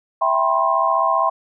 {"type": "chord", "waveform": "sine", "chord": "C major seventh", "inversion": "first", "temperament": "equal with one note detuned", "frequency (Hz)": [659.3, 784, 987.8, 1063], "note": ["E5", "G5", "B5", "C6"], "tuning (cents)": [0, 0, 0, 27], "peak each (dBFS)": [-21, -22, -22, -18], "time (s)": [0.21, 1.3], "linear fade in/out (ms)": 10, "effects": []}